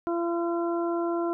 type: harmonic tone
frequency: 340.6 Hz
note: F4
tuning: 43 cents flat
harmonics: 1 / 2 / 3 / 4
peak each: -26 / -32 / -36 / -38 dBFS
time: 0.07-1.33 s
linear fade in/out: 0 ms
effects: none